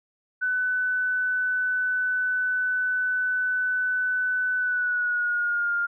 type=tone with pitch glide; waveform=sine; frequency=1500 to 1407.7 Hz; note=F#6 to F6; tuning=+23 to +13 cents; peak=-22 dBFS; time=0.41-5.87 s; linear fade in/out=20 ms; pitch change=-110 cents; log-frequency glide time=4.58-5.75 s; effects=none